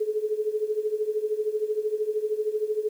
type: tone with tremolo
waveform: sine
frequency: 427.8 Hz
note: A4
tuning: 49 cents flat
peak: -20 dBFS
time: 0-2.89 s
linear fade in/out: 10 ms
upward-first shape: triangle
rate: 13 Hz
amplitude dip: 90%
effects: 9-bit